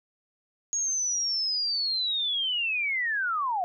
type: linear sweep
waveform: sine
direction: down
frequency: 6645 to 686 Hz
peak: -25 dBFS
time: 0.73-3.64 s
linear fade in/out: 0 ms
effects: none